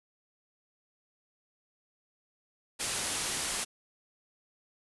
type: low-pass noise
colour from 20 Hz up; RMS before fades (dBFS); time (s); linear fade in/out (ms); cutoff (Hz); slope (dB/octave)
white; -34; 2.79-3.65; 20; 11000; 96
effects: none